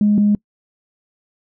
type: tone pair in turn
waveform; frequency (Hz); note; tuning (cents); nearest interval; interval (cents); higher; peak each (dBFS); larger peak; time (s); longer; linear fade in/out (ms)
sine; 208 / 207; G#3 / G#3; +3 / -5; unison; 8; first; -10; neither; 0.01-0.18 / 0.18-0.35; neither; 2
effects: noise-tail reverb RT60 0.1 s tail -26 dB re dry + tanh soft clip ceiling -6 dBFS